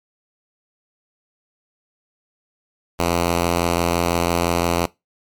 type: tone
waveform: 5% pulse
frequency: 85.9 Hz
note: F2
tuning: 28 cents flat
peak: -6 dBFS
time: 2.99-4.86 s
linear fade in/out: 5 ms
effects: noise-tail reverb RT60 0.2 s tail -21 dB re dry + MP3 96 kbps